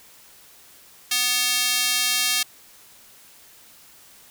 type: tone with high-pass filter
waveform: square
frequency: 247.2 Hz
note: B3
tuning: 2 cents sharp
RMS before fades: -22 dBFS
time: 1.11-2.43 s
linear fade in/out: 5 ms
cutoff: 3200 Hz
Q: 0.94
effects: white hiss -50 dBFS RMS until 4.3 s